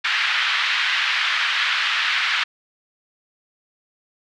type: band-pass noise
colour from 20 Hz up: pink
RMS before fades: -21 dBFS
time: 0.04-2.44 s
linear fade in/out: 10 ms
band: 1400 to 3700 Hz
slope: 24 dB/octave
effects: none